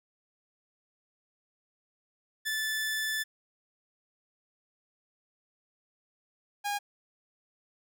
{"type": "tone pair in turn", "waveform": "sawtooth", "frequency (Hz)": [1749, 816.9], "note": ["A6", "G#5"], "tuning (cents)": [-11, -29], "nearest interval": "octave + minor second", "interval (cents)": 1318, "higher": "first", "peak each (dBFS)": -26, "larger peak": "neither", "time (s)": [[2.45, 3.24], [6.64, 6.79]], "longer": "first", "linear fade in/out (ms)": 20, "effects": []}